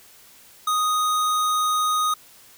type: tone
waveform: square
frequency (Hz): 1244.5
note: D#6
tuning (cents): 0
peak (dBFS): -20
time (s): 0.67-2.14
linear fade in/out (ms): 5
effects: white hiss -50 dBFS RMS until 2.57 s